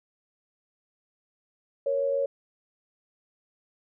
sine tone pair together, 466.7 / 554.4 Hz, A#4 / C#5, +2 / 0 cents, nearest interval minor third, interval 298 cents, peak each -31 / -24 dBFS, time 1.86-2.26 s, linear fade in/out 5 ms, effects none

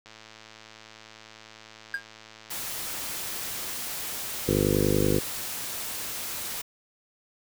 click train, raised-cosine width 0.2 ms, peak -29 dBFS, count 403, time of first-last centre 0.06-3.715 s, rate 110 Hz
triangle tone with exponential decay, 1615 Hz, G#6, 49 cents flat, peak -21 dBFS, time 1.94-2.05 s, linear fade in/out 2 ms, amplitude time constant 23 ms
white noise, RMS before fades -34 dBFS, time 2.5-6.62 s, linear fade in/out 10 ms
harmonic tone, 50.4 Hz, G1, 49 cents sharp, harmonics 1 / 2 / 3 / 4 / 5 / 6 / 7 / 8 / 9 / 10, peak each -33 / -31 / -29 / -34 / -30 / -32 / -28 / -31 / -30 / -31 dBFS, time 4.47-5.2 s, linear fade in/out 20 ms
effects none

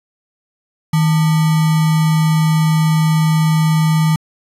sine tone with sample-and-hold, 158.2 Hz, D#3, 29 cents sharp, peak -10 dBFS, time 0.93-4.16 s, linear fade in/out 5 ms, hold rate 1050 Hz, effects resampled to 32000 Hz

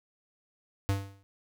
square tone with exponential decay, 98.5 Hz, G2, 9 cents sharp, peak -23 dBFS, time 0.89-1.23 s, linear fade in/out 0 ms, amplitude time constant 73 ms, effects none

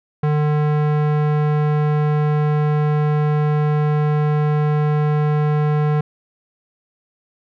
square tone with low-pass filter, 150 Hz, D3, 37 cents sharp, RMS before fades -17 dBFS, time 0.23-6.01 s, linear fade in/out 5 ms, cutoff 1500 Hz, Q 0.72, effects none

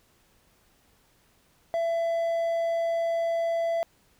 triangle tone, 669 Hz, E5, 25 cents sharp, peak -22 dBFS, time 1.74-3.83 s, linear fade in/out 0 ms, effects pink hiss -64 dBFS RMS until 4.19 s

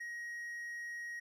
triangle tone, 1889 Hz, A#6, 22 cents sharp, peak -39 dBFS, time 0-1.2 s, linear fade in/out 10 ms, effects none

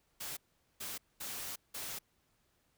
white noise bursts at uneven times, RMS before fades -42 dBFS, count 4, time 0.2-0.37 / 0.8-0.98 / 1.2-1.56 / 1.74-1.99 s, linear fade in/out 10 ms, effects pink hiss -75 dBFS RMS until 2.77 s

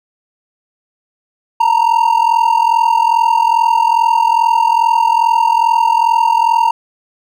triangle ring-modulated tone, 925 Hz, A#5, 14 cents flat, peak -4 dBFS, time 1.6-6.71 s, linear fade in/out 5 ms, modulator 21.2 Hz, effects none

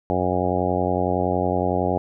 harmonic tone, 90.8 Hz, F#2, 32 cents flat, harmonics 1 / 2 / 3 / 4 / 5 / 6 / 7 / 8 / 9, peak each -28 / -28 / -28 / -28 / -28 / -28 / -28 / -28 / -28 dBFS, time 0.1-1.98 s, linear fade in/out 0 ms, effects none

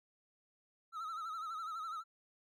triangle tone with vibrato, 1300 Hz, E6, 24 cents flat, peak -38 dBFS, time 0.92-2.04 s, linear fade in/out 50 ms, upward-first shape sine, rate 12 Hz, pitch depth 79 cents each way, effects none

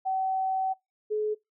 sine tone pair in turn, 761 / 426 Hz, F#5 / G#4, +48 / +44 cents, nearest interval minor seventh, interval 1004 cents, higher first, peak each -25 dBFS, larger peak neither, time 0.05-0.74 / 1.1-1.35 s, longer first, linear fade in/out 20 ms, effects noise-tail reverb RT60 0.2 s tail -24 dB re dry

